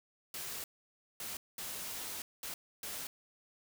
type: noise bursts at uneven times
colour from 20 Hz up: white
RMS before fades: -42 dBFS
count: 5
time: 0.34-0.64 / 1.2-1.37 / 1.58-2.22 / 2.43-2.54 / 2.83-3.07 s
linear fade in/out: 2 ms
effects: none